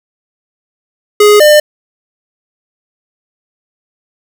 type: tone pair in turn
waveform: square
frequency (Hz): 416.8 / 600.7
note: G#4 / D5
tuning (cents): +6 / +39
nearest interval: tritone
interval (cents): 633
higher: second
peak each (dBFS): -3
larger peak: neither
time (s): 1.2-1.4 / 1.4-1.6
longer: neither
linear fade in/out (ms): 5
effects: none